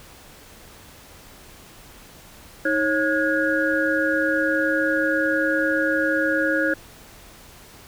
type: tone cluster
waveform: sine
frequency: 314.8 / 545 / 1444 / 1652 Hz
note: D#4 / C#5 / F#6 / G#6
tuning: +20 / -29 / -43 / -10 cents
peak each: -24 dBFS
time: 2.65-6.74 s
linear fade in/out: 5 ms
effects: pink hiss -46 dBFS RMS until 7.87 s